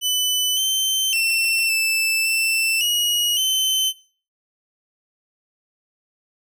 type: tone with pitch steps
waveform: sawtooth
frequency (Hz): 3000 / 3096 / 2693 / 2643 / 2668 / 2898 / 3067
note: F#7 / G7 / E7 / E7 / E7 / F#7 / G7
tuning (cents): +23 / -22 / +36 / +4 / +20 / -37 / -38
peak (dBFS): -15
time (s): 0.01-3.93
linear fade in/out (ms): 50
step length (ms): 560
effects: noise-tail reverb RT60 0.4 s tail -19 dB re dry